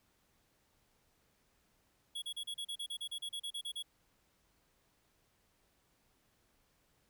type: tone bursts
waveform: square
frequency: 3347 Hz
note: G#7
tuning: 13 cents sharp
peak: -39 dBFS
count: 16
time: 2.15-3.827 s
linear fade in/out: 10 ms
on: 72 ms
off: 35 ms
effects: pink hiss -74 dBFS RMS until 7.09 s